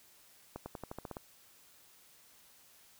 accelerating click train, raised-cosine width 1 ms, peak -27 dBFS, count 9, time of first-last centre 0.56-1.168 s, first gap 100 ms, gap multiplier 0.92, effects white hiss -62 dBFS RMS until 2.99 s

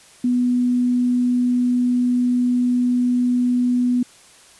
sine tone, 246.6 Hz, B3, 2 cents flat, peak -15 dBFS, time 0.24-4.03 s, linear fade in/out 5 ms, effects white hiss -48 dBFS RMS until 4.59 s + resampled to 24000 Hz

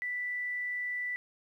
sine tone, 1975.5 Hz, B6, in tune, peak -32 dBFS, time 0.02-1.16 s, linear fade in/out 0 ms, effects 11-bit

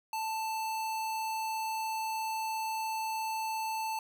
square tone, 883 Hz, A5, 6 cents sharp, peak -33 dBFS, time 0.13-3.99 s, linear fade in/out 2 ms, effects none

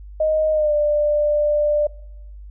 sine tone with pitch glide, 622.3 to 593.5 Hz, D#5 to D5, 0 to +18 cents, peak -15 dBFS, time 0.2-1.87 s, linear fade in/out 5 ms, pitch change -82 cents, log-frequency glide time 0.52-0.73 s, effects noise-tail reverb RT60 0.8 s tail -23 dB re dry + added 50 Hz sine -35 dBFS peak until 2.5 s

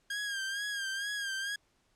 sawtooth tone with vibrato, 1616 Hz, G#6, 48 cents flat, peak -30 dBFS, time 0.1-1.56 s, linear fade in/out 5 ms, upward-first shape sine, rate 2.2 Hz, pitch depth 60 cents each way, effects pink hiss -72 dBFS RMS until 1.95 s + low-pass 9000 Hz 12 dB/octave

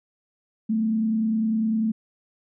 sine tone with frequency modulation, 220.7 Hz, A3, 5 cents sharp, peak -20 dBFS, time 0.69-1.92 s, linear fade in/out 10 ms, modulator 30 Hz, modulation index 0.33, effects none

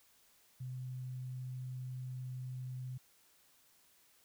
sine tone, 127.7 Hz, C3, 42 cents flat, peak -40 dBFS, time 0.6-2.98 s, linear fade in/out 10 ms, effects white hiss -68 dBFS RMS until 4.24 s

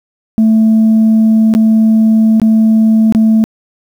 sine tone with dropouts, 220.7 Hz, A3, 5 cents sharp, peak -3 dBFS, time 0.38-3.44 s, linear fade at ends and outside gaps 0 ms, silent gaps 1.539-1.55 / 2.399-2.417 / 3.124-3.149 s, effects tanh soft clip ceiling -3 dBFS + 7-bit

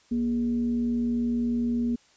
sine tone with frequency modulation, 238.2 Hz, A#3, 38 cents sharp, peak -23 dBFS, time 0.11-1.96 s, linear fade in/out 10 ms, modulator 177 Hz, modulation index 0.29, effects white hiss -60 dBFS RMS until 2.16 s + resampled to 16000 Hz

